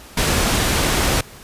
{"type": "low-pass noise", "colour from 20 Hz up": "pink", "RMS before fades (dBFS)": -18, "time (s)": [0.17, 1.21], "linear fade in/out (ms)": 5, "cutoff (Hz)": 12000, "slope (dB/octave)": 12, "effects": ["pink hiss -41 dBFS RMS until 1.43 s", "resampled to 32000 Hz"]}